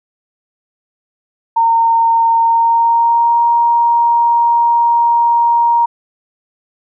sine tone with pitch glide, 917 to 939 Hz, A#5 to A#5, -29 to +12 cents, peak -8 dBFS, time 1.56-5.86 s, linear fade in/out 10 ms, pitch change +41 cents, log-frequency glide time 2.38-3.41 s, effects none

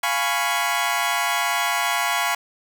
20% pulse chord, C# dominant seventh, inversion first, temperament equal, 698.5 / 830.6 / 987.8 / 1108.7 Hz, E#5 / G#5 / B5 / C#6, 0 / 0 / 0 / 0 cents, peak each -21 dBFS, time 0.03-2.35 s, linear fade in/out 5 ms, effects none

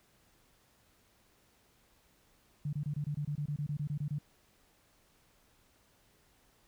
sine tone bursts, 146.83 Hz, D3, in tune, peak -32 dBFS, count 15, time 2.65-4.186 s, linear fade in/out 5 ms, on 80 ms, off 24 ms, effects pink hiss -68 dBFS RMS until 6.67 s

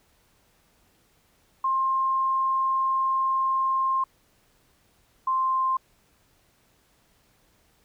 sine tone pair in turn, 1060 / 1050.2 Hz, C6 / C6, +22 / +6 cents, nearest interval unison, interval 16 cents, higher first, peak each -21 dBFS, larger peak neither, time 1.64-4.04 / 5.27-5.77 s, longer first, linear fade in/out 5 ms, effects pink hiss -64 dBFS RMS until 7.84 s

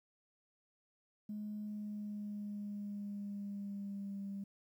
sine tone with pitch glide, 210 to 198.21 Hz, G#3 to G3, +19 to +19 cents, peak -39 dBFS, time 1.29-4.44 s, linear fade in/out 5 ms, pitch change -100 cents, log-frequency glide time 1.66-4.22 s, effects tanh soft clip ceiling -36 dBFS + 12-bit

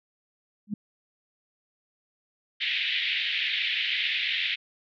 sine tone with exponential growth, 207.7 Hz, G#3, in tune, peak -23 dBFS, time 0.67-0.74 s, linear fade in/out 5 ms, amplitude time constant 15 ms
white band-pass noise, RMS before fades -28 dBFS, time 2.6-4.56 s, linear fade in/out 20 ms, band 1900 to 3600 Hz, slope 48 dB/octave
effects none

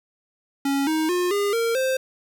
square tone with pitch steps, 277.2 / 314.8 / 357.4 / 405.8 / 460.8 / 523.3 Hz, C#4 / D#4 / F4 / G#4 / A#4 / C5, 0 / +20 / +40 / -40 / -20 / 0 cents, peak -21 dBFS, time 0.65-1.97 s, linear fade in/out 5 ms, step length 220 ms, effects 8-bit

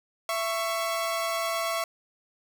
sawtooth tone pair together, 667.1 / 1108.7 Hz, E5 / C#6, +20 / 0 cents, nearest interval major sixth, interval 880 cents, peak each -25 / -27 dBFS, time 0.29-1.84 s, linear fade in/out 2 ms, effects none

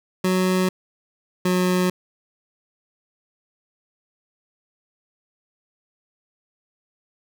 25% pulse tone pair in turn, 185 / 182.03 Hz, F#3 / F#3, 0 / -28 cents, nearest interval unison, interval 28 cents, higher first, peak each -14 dBFS, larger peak neither, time 0.24-0.69 / 1.45-1.9 s, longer neither, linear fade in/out 5 ms, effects none

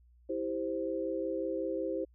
sine chord, C major, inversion first, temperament just, 327 / 392.4 / 523.3 Hz, E4 / G4 / C5, -14 / +2 / 0 cents, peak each -36 / -37 / -35 dBFS, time 0.29-2.05 s, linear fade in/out 10 ms, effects added 60 Hz sine -59 dBFS peak until 2.14 s

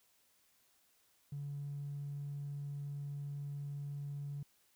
triangle tone, 142.8 Hz, D3, 48 cents flat, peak -36 dBFS, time 1.32-4.43 s, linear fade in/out 5 ms, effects tanh soft clip ceiling -37 dBFS + white hiss -72 dBFS RMS until 4.75 s

